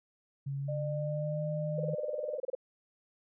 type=tone with pitch glide; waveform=sine; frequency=138.59 to 155.56 Hz; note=C#3 to D#3; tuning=0 to 0 cents; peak=-33 dBFS; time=0.46-1.95 s; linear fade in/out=10 ms; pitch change=+200 cents; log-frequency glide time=0.58-1.46 s
type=tone; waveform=sine; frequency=602 Hz; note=D5; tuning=43 cents sharp; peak=-35 dBFS; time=0.68-2.38 s; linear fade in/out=10 ms
type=tone bursts; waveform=sine; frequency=519 Hz; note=C5; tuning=14 cents flat; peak=-31 dBFS; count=16; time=1.78-2.551 s; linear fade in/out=5 ms; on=21 ms; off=29 ms
effects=none